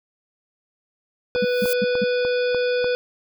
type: harmonic tone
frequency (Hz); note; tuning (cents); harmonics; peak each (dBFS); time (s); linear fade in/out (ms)
493.9; B4; 0; 1 / 3 / 5 / 7 / 9 / 10; -19 / -29 / -33 / -36 / -38 / -39; 1.35-2.95; 0
type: click train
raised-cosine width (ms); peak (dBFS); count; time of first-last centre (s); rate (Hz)
1; -17; 6; 1.36-2.844; 3.37
type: noise with exponential growth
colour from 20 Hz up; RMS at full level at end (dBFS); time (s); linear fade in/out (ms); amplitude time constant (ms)
violet; -25; 1.39-1.73; 0; 72
type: tone bursts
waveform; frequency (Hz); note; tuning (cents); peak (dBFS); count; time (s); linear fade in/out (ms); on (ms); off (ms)
sine; 205.4; G#3; -19; -20; 4; 1.42-2.042; 5; 28; 170
effects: none